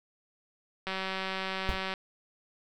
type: click train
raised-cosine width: 0.3 ms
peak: -18 dBFS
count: 204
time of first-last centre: 0.87-1.938 s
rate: 190 Hz
type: noise with exponential decay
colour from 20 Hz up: brown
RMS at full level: -26 dBFS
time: 1.69-1.84 s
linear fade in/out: 1 ms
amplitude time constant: 31 ms
effects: none